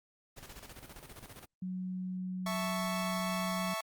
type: noise with tremolo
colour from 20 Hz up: pink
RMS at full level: -48 dBFS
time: 0.36-1.46 s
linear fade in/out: 20 ms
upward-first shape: square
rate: 15 Hz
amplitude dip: 60%
type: tone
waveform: sine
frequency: 184.4 Hz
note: F#3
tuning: 6 cents flat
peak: -35 dBFS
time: 1.62-3.74 s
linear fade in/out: 5 ms
type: chord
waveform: sawtooth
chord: A major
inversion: second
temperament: equal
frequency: 659.3 / 880 / 1108.7 Hz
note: E5 / A5 / C#6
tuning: 0 / 0 / 0 cents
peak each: -34 / -39 / -34 dBFS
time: 2.46-3.81 s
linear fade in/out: 5 ms
effects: Opus 48 kbps